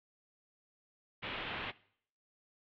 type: low-pass noise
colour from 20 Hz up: white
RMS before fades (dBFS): -41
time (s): 1.22-1.72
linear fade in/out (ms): 20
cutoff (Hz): 3400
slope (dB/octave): 48
effects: noise-tail reverb RT60 0.6 s tail -20 dB re dry